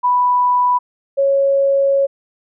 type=tone pair in turn; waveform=sine; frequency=987.8 / 551.7 Hz; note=B5 / C#5; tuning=0 / -8 cents; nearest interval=minor seventh; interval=1008 cents; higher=first; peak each=-11 dBFS; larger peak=neither; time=0.03-0.79 / 1.17-2.07 s; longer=second; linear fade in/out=20 ms; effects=none